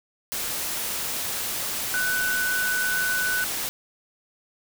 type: tone in noise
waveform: sine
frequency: 1494 Hz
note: F#6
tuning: 16 cents sharp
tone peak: -23 dBFS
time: 1.94-3.44 s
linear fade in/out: 0 ms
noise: white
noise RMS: -29 dBFS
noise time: 0.32-3.69 s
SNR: +3 dB
effects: none